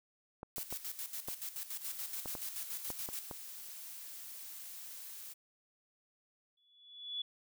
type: clicks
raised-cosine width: 1 ms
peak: -29 dBFS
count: 9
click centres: 0.431 / 0.582 / 0.726 / 1.285 / 2.258 / 2.352 / 2.903 / 3.089 / 3.312 s
type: noise with tremolo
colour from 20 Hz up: blue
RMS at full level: -41 dBFS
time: 0.56-3.19 s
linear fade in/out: 0 ms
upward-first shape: square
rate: 7 Hz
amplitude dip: 70%
type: noise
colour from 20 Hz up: blue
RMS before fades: -48 dBFS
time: 1.8-5.34 s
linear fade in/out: 20 ms
type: tone with exponential growth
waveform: sine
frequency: 3424 Hz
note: A7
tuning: 48 cents flat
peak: -34 dBFS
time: 6.57-7.22 s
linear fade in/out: 5 ms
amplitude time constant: 140 ms
effects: none